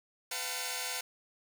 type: tone cluster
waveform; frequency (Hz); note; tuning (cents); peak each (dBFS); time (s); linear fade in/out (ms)
5% pulse; 502 / 692 / 763 / 893 / 2211; B4 / F5 / G5 / A5 / C#7; +28 / -16 / -47 / +25 / -5; -30; 0.31-1.01; 5
effects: none